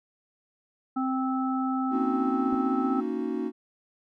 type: harmonic tone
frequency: 261.6 Hz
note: C4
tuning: in tune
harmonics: 1 / 3 / 5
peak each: -26 / -33 / -33 dBFS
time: 0.96-3.01 s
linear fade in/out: 10 ms
type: chord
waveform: triangle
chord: D# minor seventh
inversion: second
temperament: equal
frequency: 233.1 / 277.2 / 311.1 / 370 Hz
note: A#3 / C#4 / D#4 / F#4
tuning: 0 / 0 / 0 / 0 cents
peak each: -31 dBFS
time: 1.9-3.52 s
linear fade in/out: 50 ms
type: clicks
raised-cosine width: 2 ms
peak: -30 dBFS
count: 2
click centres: 2.528 / 2.543 s
effects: none